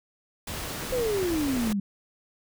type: noise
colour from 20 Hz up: pink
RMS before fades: -34 dBFS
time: 0.47-1.73 s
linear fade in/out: 5 ms
type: exponential sweep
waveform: sine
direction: down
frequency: 523.3 to 192.5 Hz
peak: -24 dBFS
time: 0.92-1.8 s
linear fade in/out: 5 ms
type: clicks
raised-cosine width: 2 ms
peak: -23 dBFS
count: 4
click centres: 1.229 / 1.307 / 1.567 / 1.674 s
effects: none